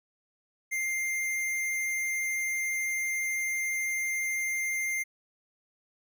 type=tone; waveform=square; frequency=2102 Hz; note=C7; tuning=7 cents sharp; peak=-29 dBFS; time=0.71-5.04 s; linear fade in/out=20 ms; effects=none